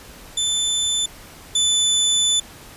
25% pulse tone pair in turn, 3520 / 3502 Hz, A7 / A7, 0 / -9 cents, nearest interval unison, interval 9 cents, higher first, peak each -15 / -12 dBFS, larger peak second, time 0.37-1.06 / 1.55-2.4 s, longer second, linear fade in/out 5 ms, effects pink hiss -42 dBFS RMS until 2.76 s + resampled to 32000 Hz

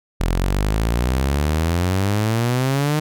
sawtooth exponential sweep, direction up, 41.2 to 154.7 Hz, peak -13 dBFS, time 0.2-3 s, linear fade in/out 10 ms, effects none

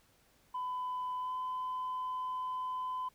sine tone with pitch glide, 1004 to 1015.1 Hz, B5 to B5, +28 to +47 cents, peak -33 dBFS, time 0.54-3.09 s, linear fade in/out 10 ms, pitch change +19 cents, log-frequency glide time 1.18-1.34 s, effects tanh soft clip ceiling -32 dBFS + pink hiss -68 dBFS RMS until 3.14 s

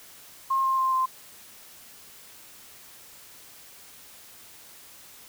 sine tone with pitch steps, 1069 / 1059.8 / 1050.6 / 1041.6 Hz, C6 / C6 / C6 / C6, +37 / +22 / +7 / -8 cents, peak -21 dBFS, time 0.5-1.06 s, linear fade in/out 10 ms, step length 140 ms, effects white hiss -49 dBFS RMS until 5.28 s

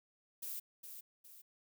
violet noise with echo, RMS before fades -43 dBFS, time 0.42-0.6 s, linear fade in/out 10 ms, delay 410 ms, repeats 2, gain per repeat -7 dB, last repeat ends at 1.42 s, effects none

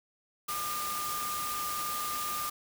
sine tone in noise, 1206 Hz, D6, 46 cents sharp, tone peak -34 dBFS, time 0.48-2.5 s, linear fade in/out 10 ms, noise white, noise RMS -37 dBFS, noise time 0.48-2.5 s, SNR 0 dB, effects none

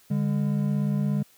triangle tone pair together, 145.69 / 202.7 Hz, D3 / G#3, -14 / -42 cents, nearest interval tritone, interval 572 cents, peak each -23 / -23 dBFS, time 0.1-1.23 s, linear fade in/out 10 ms, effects white hiss -58 dBFS RMS until 1.37 s + high-pass 60 Hz 12 dB/octave

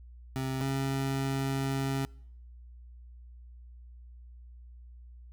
25% pulse tone pair in turn, 132.3 / 135.63 Hz, C3 / C#3, +20 / -37 cents, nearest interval unison, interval 43 cents, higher second, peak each -27 / -25 dBFS, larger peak second, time 0.36-0.61 / 0.61-2.05 s, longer second, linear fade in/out 0 ms, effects noise-tail reverb RT60 0.7 s tail -26 dB re dry + added 60 Hz sine -47 dBFS peak until 5.32 s

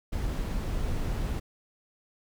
brown noise, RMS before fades -30 dBFS, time 0.12-1.4 s, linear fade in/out 10 ms, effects none

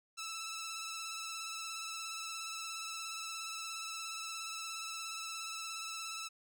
10% pulse tone with vibrato, 1318.5 Hz, E6, in tune, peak -32 dBFS, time 0.17-6.29 s, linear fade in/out 20 ms, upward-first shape sine, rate 17 Hz, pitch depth 26 cents each way, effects none

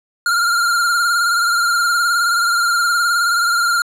square tone with vibrato, 1396.9 Hz, F6, in tune, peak -14 dBFS, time 0.26-3.82 s, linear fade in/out 2 ms, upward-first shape sine, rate 19 Hz, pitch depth 48 cents each way, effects low-pass 12000 Hz 12 dB/octave

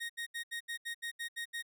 30% pulse tone bursts, 1864.7 Hz, A#6, in tune, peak -34 dBFS, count 10, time 0-1.626 s, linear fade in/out 20 ms, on 96 ms, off 74 ms, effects none

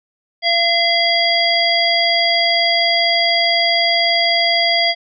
harmonic tone with a mistuned harmonic, 683 Hz, F5, 39 cents flat, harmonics 1 / 3 / 5 / 7, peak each -18 / -18 / -18 / -18 dBFS, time 0.42-4.95 s, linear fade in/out 50 ms, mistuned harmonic 5, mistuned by -56 cents, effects none

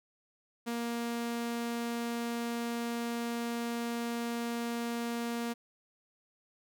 sawtooth tone, 235 Hz, A#3, 14 cents sharp, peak -29 dBFS, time 0.66-5.54 s, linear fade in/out 20 ms, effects none

